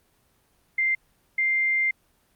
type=tone pair in turn; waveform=sine; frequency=2092 / 2100 Hz; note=C7 / C7; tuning=-1 / +6 cents; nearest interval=unison; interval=7 cents; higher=second; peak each=-20 dBFS; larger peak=neither; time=0.78-0.95 / 1.38-1.91 s; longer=second; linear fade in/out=5 ms; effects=pink hiss -65 dBFS RMS until 2.35 s + Opus 24 kbps